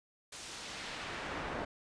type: noise with band-pass filter sweep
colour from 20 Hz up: brown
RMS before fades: -42 dBFS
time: 0.32-1.65 s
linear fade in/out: 5 ms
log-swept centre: 8400 to 1000 Hz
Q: 0.78
effects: resampled to 22050 Hz